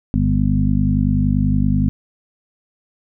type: harmonic tone with a mistuned harmonic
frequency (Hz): 50.5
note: G#1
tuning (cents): -48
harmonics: 1 / 2 / 3 / 4 / 5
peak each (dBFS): -20 / -20 / -20 / -20 / -20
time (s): 0.14-1.89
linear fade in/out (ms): 0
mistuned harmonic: 5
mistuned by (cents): -23
effects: none